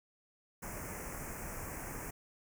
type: band-stop noise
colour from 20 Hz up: pink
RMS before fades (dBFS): -43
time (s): 0.62-2.11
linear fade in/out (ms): 10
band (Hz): 2400 to 5900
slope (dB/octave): 48
effects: none